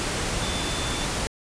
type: tone in noise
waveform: sine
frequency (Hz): 3520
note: A7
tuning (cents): 0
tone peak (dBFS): -34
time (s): 0.42-1.05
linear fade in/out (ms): 0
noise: pink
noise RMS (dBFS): -27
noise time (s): 0-1.27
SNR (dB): -10
effects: resampled to 22050 Hz

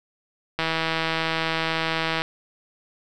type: click train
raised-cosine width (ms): 0.3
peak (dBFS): -8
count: 265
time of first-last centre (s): 0.59-2.22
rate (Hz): 162
effects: none

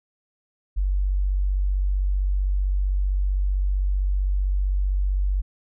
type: tone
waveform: sine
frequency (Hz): 47.77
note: G1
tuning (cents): -44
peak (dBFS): -19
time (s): 0.76-5.42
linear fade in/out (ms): 20
effects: none

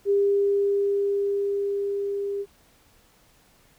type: tone with level ramp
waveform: sine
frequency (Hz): 400.9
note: G4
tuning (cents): +39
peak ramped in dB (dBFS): -17 to -26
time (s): 0.05-2.46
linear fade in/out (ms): 50
effects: pink hiss -59 dBFS RMS until 3.78 s

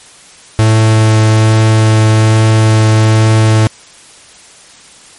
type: tone with vibrato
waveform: 45% pulse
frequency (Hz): 109.8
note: A2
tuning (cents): -3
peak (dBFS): -5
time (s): 0.59-3.67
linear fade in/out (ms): 0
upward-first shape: triangle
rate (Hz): 1.2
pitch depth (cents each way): 9
effects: white hiss -38 dBFS RMS until 5.18 s + MP3 48 kbps

